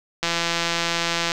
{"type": "click train", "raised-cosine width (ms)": 0.2, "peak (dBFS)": -5, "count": 185, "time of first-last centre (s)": [0.23, 1.319], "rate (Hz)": 169, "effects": []}